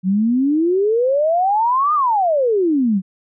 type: exponential two-way sweep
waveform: sine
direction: up then down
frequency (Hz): 180.2 to 1244.5 to 180.2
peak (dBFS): -13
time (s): 0.03-3.02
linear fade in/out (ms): 50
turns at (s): 1.94
effects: none